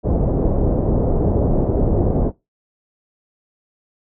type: low-pass noise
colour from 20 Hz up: pink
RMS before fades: -17 dBFS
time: 0.03-2.32 s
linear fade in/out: 50 ms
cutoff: 620 Hz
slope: 24 dB/octave
effects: noise-tail reverb RT60 0.2 s tail -19 dB re dry